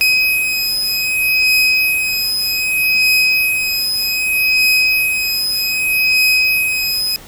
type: beating tone pair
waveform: 30% pulse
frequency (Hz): 2525 / 2525.64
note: D#7 / D#7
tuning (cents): +25 / +25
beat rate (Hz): 0.64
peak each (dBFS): -13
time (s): 0.01-7.16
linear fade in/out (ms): 0
effects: pink hiss -38 dBFS RMS until 7.27 s